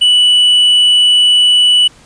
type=tone; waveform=triangle; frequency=2960 Hz; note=F#7; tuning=in tune; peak=-4 dBFS; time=0.01-1.88 s; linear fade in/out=10 ms; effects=pink hiss -43 dBFS RMS until 2.05 s + resampled to 22050 Hz